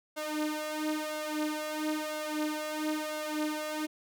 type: tone with flanger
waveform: sawtooth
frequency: 305.8 Hz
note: D#4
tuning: 30 cents flat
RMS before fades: -34 dBFS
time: 0.16-3.87 s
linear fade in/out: 20 ms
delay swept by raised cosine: 1.4 to 4.8 ms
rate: 1 Hz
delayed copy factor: +0.8
effects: none